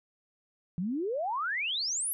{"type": "exponential sweep", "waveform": "sine", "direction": "up", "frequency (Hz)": [164.6, 11840], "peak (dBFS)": -29, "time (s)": [0.78, 2.13], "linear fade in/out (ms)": 0, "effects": []}